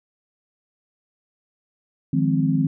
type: chord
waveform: sine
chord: F minor seventh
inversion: third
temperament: equal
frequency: 155.56 / 174.61 / 207.7 / 261.6 Hz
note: Eb3 / F3 / Ab3 / C4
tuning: 0 / 0 / 0 / 0 cents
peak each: -21 / -24 / -27 / -21 dBFS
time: 2.13-2.67 s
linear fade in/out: 5 ms
effects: none